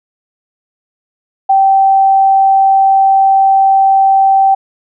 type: tone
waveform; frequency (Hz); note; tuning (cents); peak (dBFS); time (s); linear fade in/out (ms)
sine; 777; G5; -16; -5; 1.49-4.55; 10
effects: none